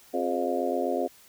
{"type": "harmonic tone with a mistuned harmonic", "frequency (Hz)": 88, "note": "F2", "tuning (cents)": 14, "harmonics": [3, 4, 5, 6, 7, 8], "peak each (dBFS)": [-32, -32, -32, -32, -32, -32], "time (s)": [0.13, 1.08], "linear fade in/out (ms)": 20, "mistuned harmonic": 5, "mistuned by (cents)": -82, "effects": ["white hiss -55 dBFS RMS until 1.28 s"]}